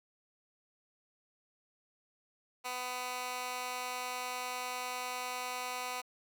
15% pulse tone with high-pass filter, 250 Hz, B3, 21 cents sharp, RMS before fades -39 dBFS, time 2.64-6.02 s, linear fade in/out 20 ms, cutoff 990 Hz, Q 0.86, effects none

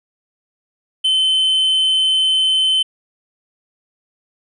triangle tone, 3066 Hz, G7, 39 cents flat, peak -11 dBFS, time 1.04-2.83 s, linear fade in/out 10 ms, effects resampled to 24000 Hz

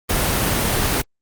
pink noise, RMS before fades -19 dBFS, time 0.09-1.02 s, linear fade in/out 10 ms, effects Opus 24 kbps

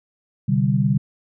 sine chord, C suspended second, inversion none, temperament equal with one note detuned, 128.34 / 146.83 / 196 Hz, C3 / D3 / G3, -33 / 0 / 0 cents, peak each -20 dBFS, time 0.48-0.98 s, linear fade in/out 10 ms, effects none

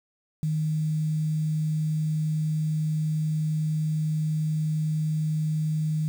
sine tone with quantisation, 155.2 Hz, D#3, 4 cents flat, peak -23 dBFS, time 0.43-6.08 s, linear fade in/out 0 ms, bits 8, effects none

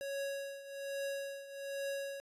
square tone with tremolo, 554.4 Hz, C#5, in tune, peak -36 dBFS, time 0.01-2.2 s, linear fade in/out 0 ms, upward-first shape triangle, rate 1.2 Hz, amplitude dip 80%, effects resampled to 32000 Hz

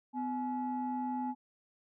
sine tone pair together, 252.4 / 849 Hz, B3 / G#5, +38 / +38 cents, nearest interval octave + major sixth, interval 2100 cents, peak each -34 / -35 dBFS, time 0.13-1.35 s, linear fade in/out 50 ms, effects tanh soft clip ceiling -27 dBFS

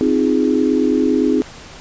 sine chord, F minor seventh, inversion second, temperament equal, 261.6 / 311.1 / 349.2 / 415.3 Hz, C4 / Eb4 / F4 / Ab4, 0 / 0 / 0 / 0 cents, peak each -16 / -17 / -22 / -19 dBFS, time 0.01-1.42 s, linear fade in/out 0 ms, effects pink hiss -37 dBFS RMS until 1.8 s + resampled to 16000 Hz

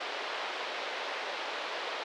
pink band-pass noise, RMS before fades -37 dBFS, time 0-2.04 s, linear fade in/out 10 ms, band 450 to 4100 Hz, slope 24 dB/octave, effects none

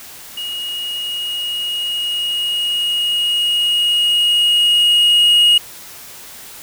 triangle tone with level ramp, 2878 Hz, F#7, 49 cents flat, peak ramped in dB -21 to -6 dBFS, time 0.37-5.58 s, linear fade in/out 5 ms, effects white hiss -36 dBFS RMS until 6.62 s

